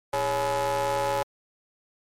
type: ring-modulated tone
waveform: 35% pulse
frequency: 146.83 Hz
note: D3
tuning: in tune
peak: -19 dBFS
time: 0.13-1.23 s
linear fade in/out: 5 ms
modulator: 703 Hz
effects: MP3 64 kbps